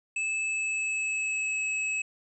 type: tone with pitch glide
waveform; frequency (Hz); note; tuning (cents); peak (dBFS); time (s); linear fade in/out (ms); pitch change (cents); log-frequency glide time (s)
square; 2614 to 2580; E7 to E7; -15 to -38; -28; 0.16-2.02; 5; -23; 0.44-1.63
effects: resampled to 22050 Hz